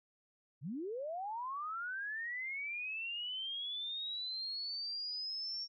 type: linear sweep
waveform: sine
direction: up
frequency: 115.2 to 5530 Hz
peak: -38 dBFS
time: 0.61-5.68 s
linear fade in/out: 50 ms
effects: none